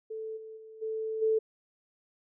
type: tone with level steps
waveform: sine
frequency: 440.2 Hz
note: A4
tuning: 1 cent sharp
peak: -35 / -42 / -46 / -31 / -23 dBFS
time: 0.1-1.39 s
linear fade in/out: 10 ms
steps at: 0.36 / 0.56 / 0.81 / 1.21 s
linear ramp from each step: 20 ms
effects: none